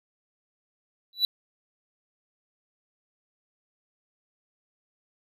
triangle tone with exponential growth, 3951 Hz, B7, in tune, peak -14 dBFS, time 1.13-1.25 s, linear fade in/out 1 ms, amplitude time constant 24 ms, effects none

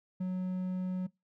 triangle tone, 184.2 Hz, F#3, 7 cents flat, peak -29 dBFS, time 0.2-1.07 s, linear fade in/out 10 ms, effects noise-tail reverb RT60 0.2 s tail -22 dB re dry

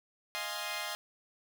10% pulse chord, F minor seventh, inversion third, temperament equal, 622.3 / 698.5 / 830.6 / 1046.5 Hz, Eb5 / F5 / Ab5 / C6, 0 / 0 / 0 / 0 cents, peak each -33 dBFS, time 0.35-0.95 s, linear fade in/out 0 ms, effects none

